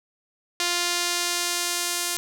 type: tone with band-pass filter sweep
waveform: sawtooth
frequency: 350 Hz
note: F4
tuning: 4 cents sharp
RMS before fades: -26 dBFS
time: 0.6-2.17 s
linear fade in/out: 0 ms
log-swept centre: 5000 to 8500 Hz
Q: 0.83
effects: none